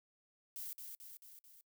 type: noise with echo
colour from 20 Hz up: violet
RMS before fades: -45 dBFS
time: 0.56-0.73 s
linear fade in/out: 0 ms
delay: 220 ms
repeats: 4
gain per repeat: -4 dB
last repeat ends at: 1.61 s
effects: noise-tail reverb RT60 0.1 s tail -24 dB re dry

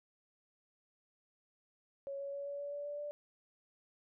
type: tone with pitch steps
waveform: sine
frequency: 554.4 / 558.9 / 563.4 / 568 / 572.6 / 577.3 / 582 / 586.7 Hz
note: C#5 / C#5 / C#5 / C#5 / D5 / D5 / D5 / D5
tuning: 0 / +14 / +28 / +42 / -44 / -30 / -16 / -2 cents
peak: -39 dBFS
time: 2.07-3.11 s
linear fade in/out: 0 ms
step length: 130 ms
effects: none

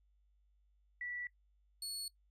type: tone pair in turn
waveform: sine / 25% pulse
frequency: 1955 / 4389 Hz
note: B6 / C#8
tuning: -18 / -18 cents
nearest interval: octave + major second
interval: 1400 cents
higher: second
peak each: -40 / -36 dBFS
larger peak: second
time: 1.01-1.27 / 1.82-2.08 s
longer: neither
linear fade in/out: 2 ms
effects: noise-tail reverb RT60 0.1 s tail -19 dB re dry + added 50 Hz sine -69 dBFS peak until 2.3 s

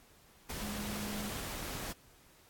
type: tone in noise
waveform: sine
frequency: 207.7 Hz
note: G#3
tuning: in tune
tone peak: -40 dBFS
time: 0.61-1.3 s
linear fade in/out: 10 ms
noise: pink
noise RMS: -41 dBFS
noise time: 0.49-1.93 s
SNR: -2 dB
effects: pink hiss -62 dBFS RMS until 2.49 s + AAC 64 kbps

